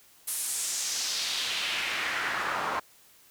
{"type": "noise with band-pass filter sweep", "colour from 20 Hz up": "pink", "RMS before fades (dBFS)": -31, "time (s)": [0.27, 2.8], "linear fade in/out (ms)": 10, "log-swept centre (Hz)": [11000, 1000], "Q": 1.9, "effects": ["white hiss -58 dBFS RMS until 3.3 s"]}